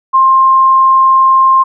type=tone; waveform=sine; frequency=1058 Hz; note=C6; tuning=19 cents sharp; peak=-4 dBFS; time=0.13-1.64 s; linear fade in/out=20 ms; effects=none